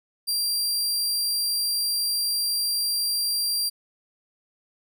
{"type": "tone", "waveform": "sawtooth", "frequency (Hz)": 4738, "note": "D8", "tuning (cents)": 14, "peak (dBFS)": -20, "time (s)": [0.27, 3.7], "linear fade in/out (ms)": 20, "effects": []}